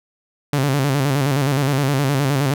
sawtooth tone with vibrato, 138.59 Hz, C#3, in tune, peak -12 dBFS, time 0.53-2.54 s, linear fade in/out 2 ms, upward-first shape square, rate 9.6 Hz, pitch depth 79 cents each way, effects none

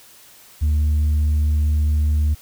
sine tone, 75.4 Hz, D2, 46 cents sharp, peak -12 dBFS, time 0.61-2.35 s, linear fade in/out 20 ms, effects tanh soft clip ceiling -14 dBFS + white hiss -47 dBFS RMS until 2.41 s

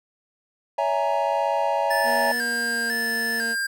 triangle chord, A# half-diminished seventh, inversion first, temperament equal with one note detuned, 563.4 / 659.3 / 830.6 / 932.3 Hz, C#5 / E5 / G#5 / A#5, +28 / 0 / 0 / 0 cents, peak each -24 dBFS, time 0.78-2.32 s, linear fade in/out 5 ms
square tone with vibrato, 1672 Hz, G#6, 11 cents sharp, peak -24 dBFS, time 1.9-3.67 s, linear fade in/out 10 ms, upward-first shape square, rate 1 Hz, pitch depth 76 cents each way
20% pulse tone with pitch glide, 239.3 to 230.7 Hz, A#3 to A#3, +46 to -18 cents, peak -26 dBFS, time 2.03-3.56 s, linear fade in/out 50 ms, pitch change -64 cents, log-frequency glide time 2.4-3.09 s
effects none

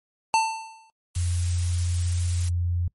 square tone with exponential decay, 891 Hz, A5, 22 cents sharp, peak -16 dBFS, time 0.34-0.9 s, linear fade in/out 0 ms, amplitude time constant 120 ms
blue noise, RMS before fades -34 dBFS, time 1.15-2.49 s, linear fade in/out 2 ms
sine tone, 87.31 Hz, F2, in tune, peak -22 dBFS, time 1.16-2.88 s, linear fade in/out 5 ms
effects noise-tail reverb RT60 0.1 s tail -23 dB re dry + MP3 48 kbps

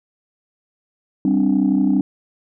sine chord, G suspended fourth, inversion none, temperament equal, 196 / 261.6 / 293.7 Hz, G3 / C4 / D4, 0 / 0 / 0 cents, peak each -17 dBFS, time 1.25-2.01 s, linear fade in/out 2 ms, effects tanh soft clip ceiling -8 dBFS

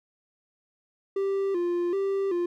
triangle tone with vibrato, 370 Hz, F#4, in tune, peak -22 dBFS, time 1.16-2.46 s, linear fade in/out 5 ms, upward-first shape square, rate 1.3 Hz, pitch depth 100 cents each way, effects none

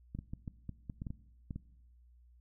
clicks, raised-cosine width 5 ms, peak -28 dBFS, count 11, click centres 0.15 / 0.189 / 0.335 / 0.478 / 0.693 / 0.898 / 1.019 / 1.068 / 1.105 / 1.508 / 1.56 s, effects noise-tail reverb RT60 1.0 s tail -20 dB re dry + added 60 Hz sine -59 dBFS peak until 2.4 s

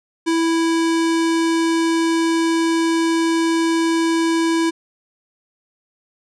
square tone, 329.6 Hz, E4, in tune, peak -16 dBFS, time 0.26-4.71 s, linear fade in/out 20 ms, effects resampled to 22050 Hz

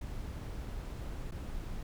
brown noise with dropouts, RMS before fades -40 dBFS, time 0.01-1.83 s, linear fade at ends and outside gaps 5 ms, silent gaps 1.311-1.319 s, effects none

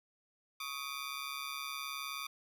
15% pulse ring-modulated tone, 1184 Hz, D6, 14 cents sharp, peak -30 dBFS, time 0.6-2.27 s, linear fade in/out 5 ms, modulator 69.6 Hz, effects none

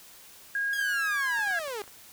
sine tone with pitch glide, 1633 to 1643.4 Hz, G#6 to G#6, -30 to -19 cents, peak -26 dBFS, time 0.55-1.59 s, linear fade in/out 2 ms, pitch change +11 cents, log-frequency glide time 0.69-1.39 s
sawtooth linear sweep, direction down, 1671 to 392 Hz, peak -29 dBFS, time 0.73-1.82 s, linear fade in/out 2 ms
clicks, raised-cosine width 0.5 ms, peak -34 dBFS, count 7, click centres 1.39 / 1.473 / 1.509 / 1.6 / 1.679 / 1.839 / 1.878 s
effects white hiss -51 dBFS RMS until 2.12 s

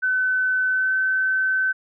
sine tone with pitch glide, 1514 to 1529.8 Hz, F#6 to G6, +39 to -43 cents, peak -18 dBFS, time 0.02-1.73 s, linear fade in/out 20 ms, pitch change +18 cents, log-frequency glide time 0.69-0.95 s, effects none

